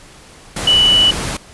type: tone in noise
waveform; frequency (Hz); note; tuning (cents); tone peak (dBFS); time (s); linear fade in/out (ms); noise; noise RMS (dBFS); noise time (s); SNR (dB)
sine; 2960; F#7; 0; -8; 0.67-1.11; 5; pink; -22; 0.56-1.37; +11
effects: pink hiss -41 dBFS RMS until 1.53 s + resampled to 24000 Hz